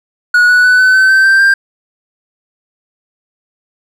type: tone with pitch steps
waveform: triangle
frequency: 1458 / 1475.8 / 1493.8 / 1512 / 1530.5 / 1549.2 / 1568.1 / 1587.2 Hz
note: F#6 / F#6 / F#6 / F#6 / G6 / G6 / G6 / G6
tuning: -26 / -5 / +16 / +37 / -42 / -21 / 0 / +21 cents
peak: -3 dBFS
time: 0.34-1.54 s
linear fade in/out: 5 ms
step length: 150 ms
effects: none